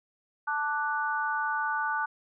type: chord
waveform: sine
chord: D major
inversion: second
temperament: equal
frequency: 880 / 1174.7 / 1480 Hz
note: A5 / D6 / F#6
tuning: 0 / 0 / 0 cents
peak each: -31 / -33 / -30 dBFS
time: 0.47-2.06 s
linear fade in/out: 10 ms
effects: none